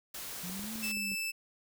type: noise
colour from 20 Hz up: white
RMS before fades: -42 dBFS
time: 0.14-0.92 s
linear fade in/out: 5 ms
type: exponential two-way sweep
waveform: sine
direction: up then down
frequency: 172.1 to 225.3 to 196.1 Hz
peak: -40 dBFS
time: 0.43-1.15 s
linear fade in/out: 10 ms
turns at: 0.73 s
type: clicks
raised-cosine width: 2 ms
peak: -36 dBFS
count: 6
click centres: 0.498 / 0.594 / 0.641 / 0.757 / 0.971 / 1.117 s
type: tone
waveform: sawtooth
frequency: 2637 Hz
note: E7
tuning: in tune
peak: -30 dBFS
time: 0.82-1.32 s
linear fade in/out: 20 ms
effects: none